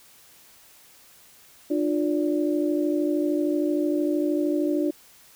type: tone cluster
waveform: sine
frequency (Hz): 299.3 / 352.4 / 579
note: D4 / F4 / D5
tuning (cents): +33 / +16 / -25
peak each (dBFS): -23 / -26 / -30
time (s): 1.7-4.91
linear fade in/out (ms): 10
effects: white hiss -53 dBFS RMS until 5.35 s